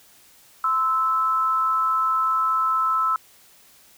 sine tone pair together, 1036.8 / 1312 Hz, C6 / E6, -16 / -9 cents, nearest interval major third, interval 407 cents, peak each -26 / -19 dBFS, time 0.64-3.16 s, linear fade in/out 2 ms, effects white hiss -53 dBFS RMS until 3.97 s

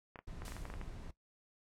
clicks, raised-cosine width 0.5 ms, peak -32 dBFS, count 10, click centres 0.158 / 0.19 / 0.42 / 0.481 / 0.521 / 0.566 / 0.654 / 0.701 / 0.739 / 0.814 s
brown noise, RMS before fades -46 dBFS, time 0.27-1.11 s, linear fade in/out 5 ms
white noise with exponential decay, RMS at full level -49 dBFS, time 0.45-1.05 s, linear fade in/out 1 ms, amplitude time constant 130 ms
effects noise-tail reverb RT60 0.1 s tail -17 dB re dry + low-pass 10000 Hz 12 dB/octave

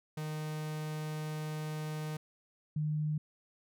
45% pulse / sine tone pair in turn, 154.1 / 152.24 Hz, D#3 / D#3, -16 / -37 cents, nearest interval unison, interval 21 cents, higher first, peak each -36 / -30 dBFS, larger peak second, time 0.17-2.17 / 2.76-3.18 s, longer first, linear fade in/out 5 ms, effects none

